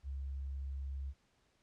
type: tone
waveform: sine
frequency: 68.2 Hz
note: C#2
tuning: 28 cents flat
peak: -38 dBFS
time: 0.03-1.14 s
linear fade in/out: 50 ms
effects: pink hiss -74 dBFS RMS until 1.62 s + low-pass 7000 Hz 12 dB/octave